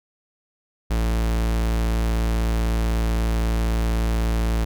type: tone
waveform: 45% pulse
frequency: 56.1 Hz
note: A1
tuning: 34 cents sharp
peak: -19 dBFS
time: 0.9-4.65 s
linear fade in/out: 10 ms
effects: none